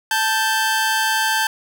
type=tone pair together; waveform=sawtooth; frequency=880 / 1568 Hz; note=A5 / G6; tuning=0 / 0 cents; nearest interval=minor seventh; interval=1000 cents; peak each=-16 dBFS; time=0.11-1.47 s; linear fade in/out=2 ms; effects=none